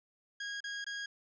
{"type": "tone with dropouts", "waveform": "sawtooth", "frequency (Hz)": 1639, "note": "G#6", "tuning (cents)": -23, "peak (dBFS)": -34, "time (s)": [0.4, 1.06], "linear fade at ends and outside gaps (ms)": 5, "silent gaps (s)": [[0.605, 0.64], [0.844, 0.865]], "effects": ["resampled to 16000 Hz"]}